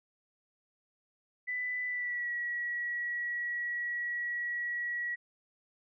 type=tone with pitch glide; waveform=sine; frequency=1992 to 1923 Hz; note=B6 to B6; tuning=+14 to -47 cents; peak=-32 dBFS; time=1.47-5.16 s; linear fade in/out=20 ms; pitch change=-61 cents; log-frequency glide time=1.86-2.3 s; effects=none